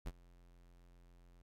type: tone with ADSR envelope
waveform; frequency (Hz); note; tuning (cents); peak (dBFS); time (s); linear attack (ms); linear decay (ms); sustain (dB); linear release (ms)
square; 43.65; F1; 0; -38; 0.05-1.42; 23; 39; -23; 4
effects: AAC 64 kbps

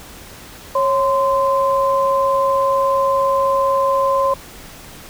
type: tone pair together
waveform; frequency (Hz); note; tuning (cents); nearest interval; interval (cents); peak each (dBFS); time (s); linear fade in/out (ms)
sine; 548 / 1034.5; C#5 / C6; -20 / -20; major seventh; 1100; -16; 0.75-4.34; 5
effects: pink hiss -38 dBFS RMS until 5.09 s

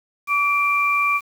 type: tone pair together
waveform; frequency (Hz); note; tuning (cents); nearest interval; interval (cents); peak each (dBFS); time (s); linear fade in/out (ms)
sine; 1151.5 / 2365; D6 / D7; -34 / +12; octave; 1246; -19; 0.27-1.21; 50
effects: 7-bit

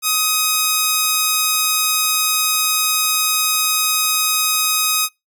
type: tone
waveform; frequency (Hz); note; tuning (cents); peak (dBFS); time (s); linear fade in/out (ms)
5% pulse; 1258; D#6; +19; -3; 0.02-5.09; 50
effects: noise-tail reverb RT60 0.2 s tail -24 dB re dry

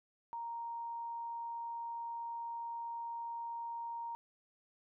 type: tone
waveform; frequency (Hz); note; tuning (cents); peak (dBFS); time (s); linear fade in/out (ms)
sine; 932.3; A#5; 0; -39; 0.33-4.15; 0
effects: none

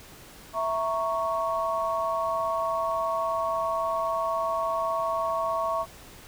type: chord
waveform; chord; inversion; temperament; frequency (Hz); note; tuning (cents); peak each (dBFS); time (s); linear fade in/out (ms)
sine; A# diminished; second; equal; 659.3 / 932.3 / 1108.7; E5 / A#5 / C#6; 0 / 0 / 0; -28 / -33 / -28; 0.53-5.86; 50
effects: pink hiss -48 dBFS RMS until 6.27 s

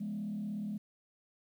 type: tone with frequency modulation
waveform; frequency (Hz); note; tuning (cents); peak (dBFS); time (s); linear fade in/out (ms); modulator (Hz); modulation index
sine; 207.7; G#3; 0; -34; 0-0.78; 10; 36.9; 0.62
effects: tanh soft clip ceiling -31 dBFS + 11-bit

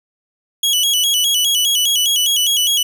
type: tone with vibrato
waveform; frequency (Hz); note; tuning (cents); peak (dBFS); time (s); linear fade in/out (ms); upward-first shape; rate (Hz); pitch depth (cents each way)
sawtooth; 3136; G7; 0; -10; 0.63-2.83; 5; square; 4.9; 93
effects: none

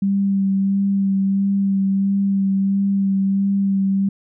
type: tone with vibrato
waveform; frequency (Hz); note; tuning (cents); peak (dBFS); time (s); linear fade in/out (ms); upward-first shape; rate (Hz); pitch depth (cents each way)
sine; 196; G3; 0; -15; 0.02-4.09; 5; sine; 1.5; 17
effects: none

